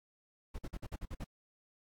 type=noise bursts; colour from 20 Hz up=brown; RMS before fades=-40 dBFS; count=8; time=0.54-1.244 s; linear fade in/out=10 ms; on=46 ms; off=48 ms; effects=AAC 64 kbps